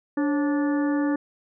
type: harmonic tone with a mistuned harmonic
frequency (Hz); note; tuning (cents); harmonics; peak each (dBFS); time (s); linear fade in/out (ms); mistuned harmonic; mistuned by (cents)
291.2; D4; -15; 1 / 2 / 3 / 4 / 5 / 6; -21 / -32 / -36 / -38 / -40 / -37; 0.17-1.16; 5; 2; -110
effects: none